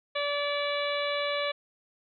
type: harmonic tone with a mistuned harmonic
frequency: 577 Hz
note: D5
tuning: 31 cents flat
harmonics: 1 / 2 / 3 / 4 / 5 / 6 / 7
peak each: -30 / -35 / -38 / -35 / -40 / -38 / -39 dBFS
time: 0.15-1.52 s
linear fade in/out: 10 ms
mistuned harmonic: 7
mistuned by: -32 cents
effects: none